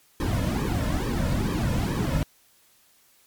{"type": "noise with flanger", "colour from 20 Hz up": "brown", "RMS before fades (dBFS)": -25, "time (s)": [0.2, 2.23], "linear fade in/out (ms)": 2, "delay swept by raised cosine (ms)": [1.4, 2.6], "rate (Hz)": 2.3, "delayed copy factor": -0.9, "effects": ["white hiss -60 dBFS RMS until 3.26 s", "MP3 96 kbps"]}